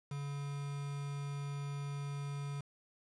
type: tone with quantisation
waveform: triangle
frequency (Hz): 142.1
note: C#3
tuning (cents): +43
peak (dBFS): -36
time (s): 0.11-2.61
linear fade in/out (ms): 5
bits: 8
effects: resampled to 22050 Hz